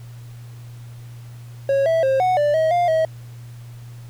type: tone with pitch steps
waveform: triangle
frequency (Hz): 549 / 654 / 533 / 738 / 588 / 637 / 702 / 640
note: C#5 / E5 / C5 / F#5 / D5 / D#5 / F5 / D#5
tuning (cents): -17 / -14 / +32 / -5 / +2 / +41 / +9 / +49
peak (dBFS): -13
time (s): 1.69-3.05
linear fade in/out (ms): 2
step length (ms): 170
effects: added 119 Hz sine -35 dBFS peak until 4.09 s + pink hiss -51 dBFS RMS until 4.09 s